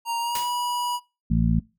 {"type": "tone with pitch glide", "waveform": "square", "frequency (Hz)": [932.3, 972.5], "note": ["A#5", "B5"], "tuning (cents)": [0, -27], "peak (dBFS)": -25, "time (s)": [0.05, 1], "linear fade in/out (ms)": 50, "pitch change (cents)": 73, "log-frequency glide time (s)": [0.19, 0.45]}
{"type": "noise with exponential decay", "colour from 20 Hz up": "white", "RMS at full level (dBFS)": -28, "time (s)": [0.35, 0.61], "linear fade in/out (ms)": 2, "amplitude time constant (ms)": 56}
{"type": "harmonic tone", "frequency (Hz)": 56.2, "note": "A1", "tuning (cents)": 37, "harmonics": [1, 2, 3, 4], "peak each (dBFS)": [-23, -26, -22, -24], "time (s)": [1.3, 1.6], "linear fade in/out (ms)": 10}
{"effects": ["noise-tail reverb RT60 0.3 s tail -25 dB re dry"]}